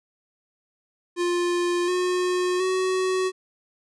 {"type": "tone with pitch steps", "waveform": "square", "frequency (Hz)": [350.8, 361.9, 373.4], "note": ["F4", "F#4", "F#4"], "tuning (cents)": [8, -38, 16], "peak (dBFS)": -22, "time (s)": [1.16, 3.32], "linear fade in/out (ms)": 50, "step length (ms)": 720, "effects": ["resampled to 22050 Hz"]}